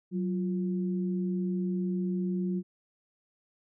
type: tone pair together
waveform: sine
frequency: 185.46 / 350.1 Hz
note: F#3 / F4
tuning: +4 / +4 cents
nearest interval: major seventh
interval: 1100 cents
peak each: -28 / -36 dBFS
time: 0.11-2.63 s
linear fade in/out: 50 ms
effects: none